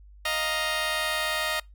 10% pulse chord, Eb suspended second, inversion none, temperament just, 622.3 / 700 / 933.4 Hz, Eb5 / F5 / Bb5, 0 / +4 / +2 cents, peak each -20 / -25 / -25 dBFS, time 0.25-1.6 s, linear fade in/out 5 ms, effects noise-tail reverb RT60 0.2 s tail -25 dB re dry + added 50 Hz sine -47 dBFS peak until 1.74 s

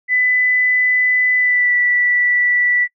sine tone with pitch glide, 2000 to 1962.2 Hz, B6 to B6, +21 to -12 cents, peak -12 dBFS, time 0.08-2.88 s, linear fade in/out 50 ms, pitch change -33 cents, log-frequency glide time 1.37-1.74 s, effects noise-tail reverb RT60 0.1 s tail -23 dB re dry

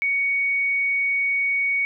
sine tone, 2235 Hz, C#7, 14 cents sharp, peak -19 dBFS, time 0.02-1.85 s, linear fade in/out 0 ms, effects none

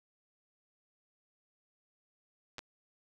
clicks, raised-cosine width 0.2 ms, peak -25 dBFS, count 2, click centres 2.583 / 2.591 s, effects none

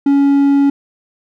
triangle tone, 280.1 Hz, C#4, 18 cents sharp, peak -6 dBFS, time 0.06-0.7 s, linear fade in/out 5 ms, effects none

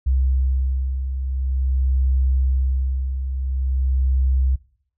sine beating tone pair, 65 / 65.47 Hz, C2 / C2, -11 / +2 cents, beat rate 0.47 Hz, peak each -26 / -18 dBFS, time 0.06-4.56 s, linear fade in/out 10 ms, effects noise-tail reverb RT60 0.6 s tail -21 dB re dry

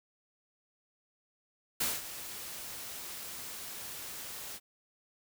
white noise with ADSR envelope, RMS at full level -30 dBFS, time 1.8-4.6 s, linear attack 10 ms, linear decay 200 ms, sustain -13 dB, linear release 48 ms, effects none

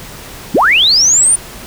sine linear sweep, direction up, 129 to 9397 Hz, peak -6 dBFS, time 0.54-1.36 s, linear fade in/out 10 ms, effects pink hiss -31 dBFS RMS until 1.66 s

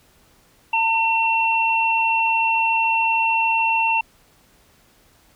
sine tone pair together, 903.4 / 2714 Hz, A5 / E7, +45 / +50 cents, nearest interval octave + perfect fifth, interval 1905 cents, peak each -19 dBFS, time 0.73-4.01 s, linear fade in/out 5 ms, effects pink hiss -56 dBFS RMS until 5.35 s

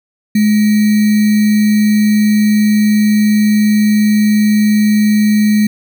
sine tone with sample-and-hold, 211.4 Hz, G#3, 31 cents sharp, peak -7 dBFS, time 0.35-5.67 s, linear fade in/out 5 ms, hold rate 2100 Hz, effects none

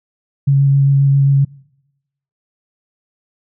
sine tone with vibrato, 138.59 Hz, C#3, in tune, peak -8 dBFS, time 0.47-1.45 s, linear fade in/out 10 ms, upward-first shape square, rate 7.5 Hz, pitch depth 9 cents each way, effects noise-tail reverb RT60 0.9 s tail -24 dB re dry

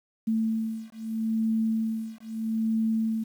sine beating tone pair, 222 / 222.78 Hz, A3 / A3, +16 / +22 cents, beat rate 0.78 Hz, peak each -28 dBFS, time 0.27-3.24 s, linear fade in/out 10 ms, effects 9-bit

